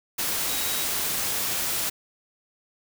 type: tone in noise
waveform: sine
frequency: 3829 Hz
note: A#7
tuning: 46 cents sharp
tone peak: -35 dBFS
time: 0.48-0.85 s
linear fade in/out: 10 ms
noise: white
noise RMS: -27 dBFS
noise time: 0.18-1.9 s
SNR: -11 dB
effects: none